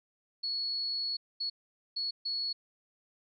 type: tone bursts at uneven times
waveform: sine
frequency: 4375 Hz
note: C#8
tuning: 24 cents flat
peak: -31 dBFS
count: 4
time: 0.43-1.17 / 1.4-1.5 / 1.96-2.11 / 2.25-2.53 s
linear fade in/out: 10 ms
effects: none